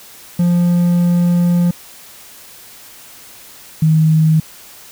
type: tone pair in turn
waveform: triangle / sine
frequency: 174.61 / 157.74 Hz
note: F3 / D#3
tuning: 0 / +24 cents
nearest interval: major second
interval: 176 cents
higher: first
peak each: -8 dBFS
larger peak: neither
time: 0.39-1.71 / 3.82-4.4 s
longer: first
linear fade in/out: 5 ms
effects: white hiss -39 dBFS RMS until 4.91 s

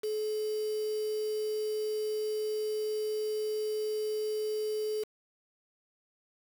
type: tone with quantisation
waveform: sine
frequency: 428.5 Hz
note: A4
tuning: 46 cents flat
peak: -30 dBFS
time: 0.03-5.04 s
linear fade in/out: 10 ms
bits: 7
effects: none

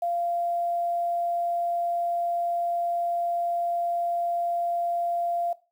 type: tone with quantisation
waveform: sine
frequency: 691 Hz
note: F5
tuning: 19 cents flat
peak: -24 dBFS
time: 0.02-5.53 s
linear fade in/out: 5 ms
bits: 9
effects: noise-tail reverb RT60 0.3 s tail -18 dB re dry

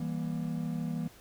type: chord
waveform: triangle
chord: E diminished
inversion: none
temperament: just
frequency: 164.81 / 197.78 / 237.3 Hz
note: E3 / G3 / Bb3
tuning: 0 / +16 / +31 cents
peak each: -32 / -37 / -34 dBFS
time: 0-1.08 s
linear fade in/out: 5 ms
effects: pink hiss -56 dBFS RMS until 1.2 s

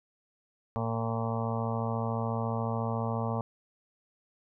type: harmonic tone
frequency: 114.1 Hz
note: A#2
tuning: 37 cents flat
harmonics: 1 / 2 / 4 / 5 / 6 / 7 / 8 / 9 / 10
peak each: -32 / -35 / -38 / -39 / -40 / -40 / -41 / -42 / -42 dBFS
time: 0.76-3.41 s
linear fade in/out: 0 ms
effects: none

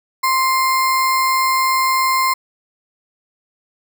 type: tone with sample-and-hold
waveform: sine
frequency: 1046.5 Hz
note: C6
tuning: in tune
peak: -13 dBFS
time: 0.23-2.34 s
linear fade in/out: 10 ms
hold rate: 3150 Hz
effects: none

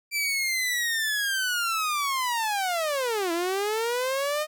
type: linear two-way sweep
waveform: sawtooth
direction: down then up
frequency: 2349 to 329.6 to 620 Hz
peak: -21 dBFS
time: 0.11-4.47 s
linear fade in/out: 50 ms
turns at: 3.32 s
effects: none

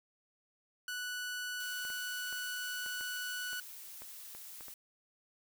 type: tone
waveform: sawtooth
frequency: 1480 Hz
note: F#6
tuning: in tune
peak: -34 dBFS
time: 0.88-3.6 s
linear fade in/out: 2 ms
type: noise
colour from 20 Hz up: blue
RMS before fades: -49 dBFS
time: 1.6-4.74 s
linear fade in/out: 2 ms
type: clicks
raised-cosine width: 0.5 ms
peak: -36 dBFS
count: 10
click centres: 1.851 / 1.902 / 2.327 / 2.862 / 3.01 / 3.531 / 4.02 / 4.35 / 4.608 / 4.683 s
effects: none

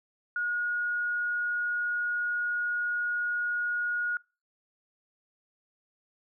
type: tone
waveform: sine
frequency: 1443 Hz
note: F#6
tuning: 44 cents flat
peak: -27 dBFS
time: 0.36-4.17 s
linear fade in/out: 2 ms
effects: noise-tail reverb RT60 0.3 s tail -24 dB re dry

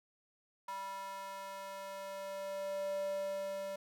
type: tone with high-pass filter sweep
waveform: square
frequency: 195 Hz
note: G3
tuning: 9 cents flat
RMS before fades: -41 dBFS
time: 0.68-3.76 s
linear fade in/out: 5 ms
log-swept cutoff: 930 to 500 Hz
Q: 5.9
effects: none

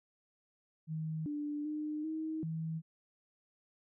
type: tone with pitch steps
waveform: sine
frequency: 157.9 / 294.6 / 303.1 / 316.1 / 161 Hz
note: D#3 / D4 / D#4 / D#4 / E3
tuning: +26 / +6 / -45 / +27 / -41 cents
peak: -35 dBFS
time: 0.87-2.82 s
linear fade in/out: 50 ms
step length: 390 ms
effects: none

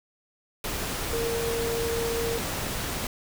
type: tone in noise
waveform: sine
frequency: 462.7 Hz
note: A#4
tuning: 13 cents flat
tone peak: -27 dBFS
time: 1.13-2.38 s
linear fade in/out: 2 ms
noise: pink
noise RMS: -31 dBFS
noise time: 0.64-3.07 s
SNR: +1 dB
effects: none

